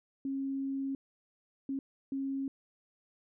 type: tone bursts at uneven times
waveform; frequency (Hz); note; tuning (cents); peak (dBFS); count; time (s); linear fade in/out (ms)
sine; 271.7; C#4; -35; -32; 3; 0.25-0.95 / 1.69-1.79 / 2.12-2.48; 2
effects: none